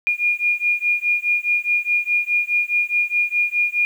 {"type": "beating tone pair", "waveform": "sine", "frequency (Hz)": [2425, 2429.8], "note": ["D#7", "D#7"], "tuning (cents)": [-45, -42], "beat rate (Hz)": 4.8, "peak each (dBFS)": -20, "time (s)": [0.07, 3.85], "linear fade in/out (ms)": 0, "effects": ["8-bit"]}